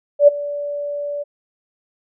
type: tone with ADSR envelope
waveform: sine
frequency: 579 Hz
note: D5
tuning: 25 cents flat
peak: -3 dBFS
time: 0.19-1.24 s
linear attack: 87 ms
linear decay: 15 ms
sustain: -19 dB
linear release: 21 ms
effects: none